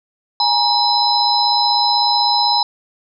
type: tone cluster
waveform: sine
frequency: 831 / 947 / 4025 / 5120 Hz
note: G#5 / A#5 / B7 / D#8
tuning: +1 / +27 / +32 / +49 cents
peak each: -18 dBFS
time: 0.4-2.63 s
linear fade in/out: 2 ms
effects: none